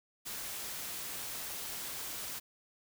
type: noise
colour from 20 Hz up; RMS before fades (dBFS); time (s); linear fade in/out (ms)
white; -41; 0.25-2.4; 20
effects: none